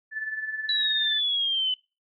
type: tone with tremolo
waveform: sine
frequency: 1747 Hz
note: A6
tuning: 13 cents flat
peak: -26 dBFS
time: 0.11-1.21 s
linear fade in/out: 50 ms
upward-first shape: sine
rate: 19 Hz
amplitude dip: 60%
type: exponential sweep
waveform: sine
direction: down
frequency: 3951 to 3006 Hz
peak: -22 dBFS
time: 0.69-1.74 s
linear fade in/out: 2 ms
effects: noise-tail reverb RT60 0.3 s tail -25 dB re dry + MP3 32 kbps